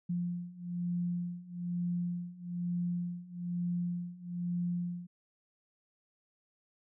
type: beating tone pair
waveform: sine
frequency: 174.61 / 175.71 Hz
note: F3 / F3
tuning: 0 / +11 cents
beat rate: 1.1 Hz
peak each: -37 / -35 dBFS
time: 0.09-5.07 s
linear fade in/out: 10 ms
effects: none